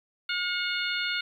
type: harmonic tone with a mistuned harmonic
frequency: 716 Hz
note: F5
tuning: 43 cents sharp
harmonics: 2 / 3 / 4 / 5 / 6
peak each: -31 / -33 / -34 / -35 / -36 dBFS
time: 0.29-1.21 s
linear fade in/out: 5 ms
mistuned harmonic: 3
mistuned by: +27 cents
effects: 10-bit